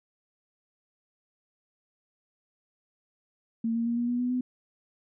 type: tone with pitch steps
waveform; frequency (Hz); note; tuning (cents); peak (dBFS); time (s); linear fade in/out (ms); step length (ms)
sine; 227.9 / 231.6 / 235.4 / 239.2 / 243.1 / 247.1 / 251.1; A#3 / A#3 / A#3 / A#3 / B3 / B3 / B3; -39 / -11 / +17 / +45 / -27 / +1 / +29; -25; 3.64-4.41; 5; 110
effects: none